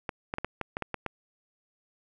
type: clicks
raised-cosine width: 0.5 ms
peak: -16 dBFS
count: 9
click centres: 0.092 / 0.339 / 0.384 / 0.446 / 0.613 / 0.769 / 0.823 / 0.943 / 1.063 s
effects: none